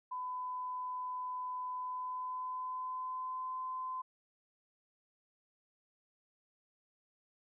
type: tone with pitch glide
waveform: sine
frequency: 1005 to 1026.1 Hz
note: B5 to C6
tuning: +30 to -34 cents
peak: -37 dBFS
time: 0.11-4.02 s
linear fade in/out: 10 ms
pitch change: +36 cents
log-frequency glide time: 1.72-3.59 s
effects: none